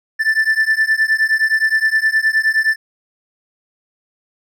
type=beating tone pair; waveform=triangle; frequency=1760 / 1769.6 Hz; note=A6 / A6; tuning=0 / +9 cents; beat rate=9.6 Hz; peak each=-14 dBFS; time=0.19-2.76 s; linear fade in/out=20 ms; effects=none